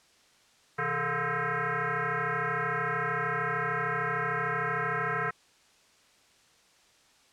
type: tone with frequency modulation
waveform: sine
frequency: 128.9 Hz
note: C3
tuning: 26 cents flat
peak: -27 dBFS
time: 0.78-5.31 s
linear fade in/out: 10 ms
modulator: 291 Hz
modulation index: 6.2
effects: white hiss -62 dBFS RMS until 7.32 s + low-pass 7000 Hz 12 dB/octave